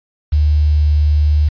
sine tone with quantisation, 74.9 Hz, D2, 35 cents sharp, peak -9 dBFS, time 0.32-1.49 s, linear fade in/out 10 ms, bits 6, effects resampled to 11025 Hz

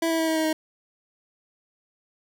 25% pulse tone with pitch steps, 329.6 / 326.4 / 323.2 / 320 / 316.9 / 313.8 Hz, E4 / E4 / E4 / D#4 / D#4 / D#4, 0 / -17 / -34 / +49 / +32 / +15 cents, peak -18 dBFS, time 0.02-0.53 s, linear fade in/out 5 ms, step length 85 ms, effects none

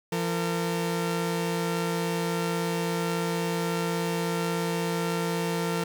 sawtooth tone pair together, 170.7 / 455.7 Hz, F3 / A#4, -39 / -39 cents, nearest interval octave + perfect fourth, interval 1700 cents, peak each -24 / -26 dBFS, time 0.12-5.84 s, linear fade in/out 5 ms, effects none

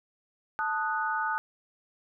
sine chord, D# diminished, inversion second, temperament equal, 880 / 1244.5 / 1480 Hz, A5 / D#6 / F#6, 0 / 0 / 0 cents, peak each -31 / -32 / -31 dBFS, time 0.59-1.38 s, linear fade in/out 0 ms, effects none

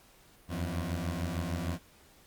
20% pulse beating tone pair, 82.41 / 89.01 Hz, E2 / F2, 0 / +33 cents, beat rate 6.6 Hz, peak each -30 dBFS, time 0.48-1.79 s, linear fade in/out 50 ms, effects pink hiss -60 dBFS RMS until 2.26 s + Opus 48 kbps

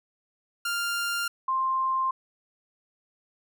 sawtooth / sine tone pair in turn, 1396.9 / 1051.9 Hz, F6 / C6, 0 / +9 cents, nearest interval perfect fourth, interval 491 cents, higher first, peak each -23 dBFS, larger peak neither, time 0.65-1.28 / 1.48-2.11 s, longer neither, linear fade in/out 5 ms, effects none

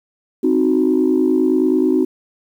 sine chord, C diminished, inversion none, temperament equal, 261.6 / 311.1 / 370 Hz, C4 / Eb4 / Gb4, 0 / 0 / 0 cents, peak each -16 dBFS, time 0.43-2.05 s, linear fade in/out 10 ms, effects tanh soft clip ceiling -5 dBFS + 8-bit

